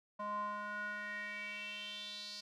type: tone with band-pass filter sweep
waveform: square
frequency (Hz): 207.7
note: G#3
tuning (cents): 0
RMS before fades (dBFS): -43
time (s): 0.19-2.41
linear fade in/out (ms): 10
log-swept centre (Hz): 900 to 4700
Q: 5.5
effects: none